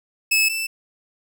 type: tone pair in turn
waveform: sawtooth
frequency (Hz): 2600 / 2649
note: E7 / E7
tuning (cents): -24 / +8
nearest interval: unison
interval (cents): 32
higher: second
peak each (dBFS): -12 / -20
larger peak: first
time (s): 0.31-0.49 / 0.49-0.67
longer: neither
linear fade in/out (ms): 10
effects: none